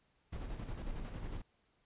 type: noise with tremolo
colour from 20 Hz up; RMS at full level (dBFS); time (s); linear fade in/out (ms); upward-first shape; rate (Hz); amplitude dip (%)
brown; -40; 0.32-1.42; 10; square; 11; 40
effects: pink hiss -75 dBFS RMS until 1.85 s + resampled to 8000 Hz